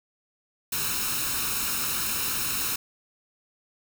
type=noise with comb filter; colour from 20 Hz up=white; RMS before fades=-28 dBFS; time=0.72-2.76 s; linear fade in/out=5 ms; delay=0.75 ms; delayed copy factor=+0.65; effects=none